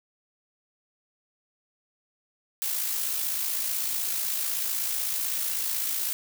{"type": "noise with amplitude modulation", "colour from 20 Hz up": "blue", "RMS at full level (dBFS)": -27, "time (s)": [2.62, 6.13], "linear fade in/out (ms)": 0, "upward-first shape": "sine", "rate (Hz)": 56, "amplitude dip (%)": 40, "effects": []}